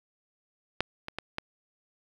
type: clicks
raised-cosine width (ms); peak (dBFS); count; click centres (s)
0.3; -9 / -20 / -17 / -15; 4; 0.806 / 1.084 / 1.186 / 1.384
effects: 8-bit